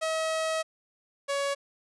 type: tone pair in turn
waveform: sawtooth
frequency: 640 / 560.6 Hz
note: D#5 / C#5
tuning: +49 / +19 cents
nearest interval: major second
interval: 230 cents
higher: first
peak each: -23 dBFS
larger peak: neither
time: 0.01-0.63 / 1.28-1.55 s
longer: first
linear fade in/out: 20 ms
effects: resampled to 24000 Hz